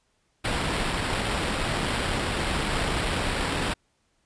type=noise with sample-and-hold; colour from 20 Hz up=pink; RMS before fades=-27 dBFS; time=0.44-3.74 s; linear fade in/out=10 ms; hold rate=6300 Hz; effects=pink hiss -70 dBFS RMS until 4.25 s + resampled to 22050 Hz